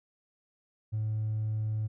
sine tone with hard clipping, 108.3 Hz, A2, 27 cents flat, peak -29 dBFS, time 0.92-1.88 s, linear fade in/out 20 ms, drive 1 dB, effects none

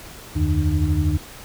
sine tone cluster, 77.1 / 89.5 / 150.6 / 303.2 Hz, D#2 / F2 / D3 / D#4, -15 / +43 / +44 / -45 cents, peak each -20 / -22 / -24 / -25 dBFS, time 0.35-1.18 s, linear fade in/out 20 ms, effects pink hiss -40 dBFS RMS until 1.44 s

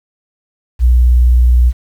sine tone with vibrato, 61 Hz, B1, 21 cents flat, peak -5 dBFS, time 0.79-1.73 s, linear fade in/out 50 ms, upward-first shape square, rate 19 Hz, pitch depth 20 cents each way, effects 7-bit

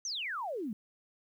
sine exponential sweep, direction down, 6480 to 196 Hz, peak -34 dBFS, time 0.05-0.73 s, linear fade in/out 2 ms, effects 11-bit

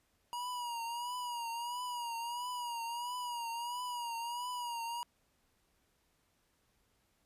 square tone with vibrato, 957 Hz, A#5, 45 cents sharp, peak -38 dBFS, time 0.33-5.03 s, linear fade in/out 0 ms, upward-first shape triangle, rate 1.5 Hz, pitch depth 73 cents each way, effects pink hiss -75 dBFS RMS until 7.25 s + resampled to 32000 Hz

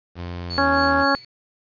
sawtooth tone with pitch glide, 87.6 to 80.33 Hz, F2 to E2, +6 to -44 cents, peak -25 dBFS, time 0.15-1.06 s, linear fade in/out 50 ms, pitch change -150 cents, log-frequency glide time 0.55-0.65 s
sine tone with tremolo, 4435 Hz, C#8, in tune, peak -26 dBFS, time 0.5-1.25 s, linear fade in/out 5 ms, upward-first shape sine, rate 3.8 Hz, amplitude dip 90%
harmonic tone, 277.2 Hz, C#4, in tune, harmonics 1 / 2 / 3 / 4 / 5 / 6, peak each -23 / -23 / -23 / -23 / -23 / -23 dBFS, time 0.58-1.15 s, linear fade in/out 0 ms
effects resampled to 11025 Hz + 8-bit

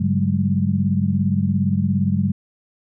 sine tone cluster, 99 / 142.3 / 188.4 / 205.7 Hz, G2 / C#3 / F#3 / G#3, +18 / +46 / +32 / -16 cents, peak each -22 / -24 / -20 / -22 dBFS, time 0-2.32 s, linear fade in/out 10 ms, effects none

